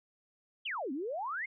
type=exponential two-way sweep; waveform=sine; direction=down then up; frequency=3357 to 249.9 to 2203 Hz; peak=-34 dBFS; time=0.65-1.46 s; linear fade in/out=10 ms; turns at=0.92 s; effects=none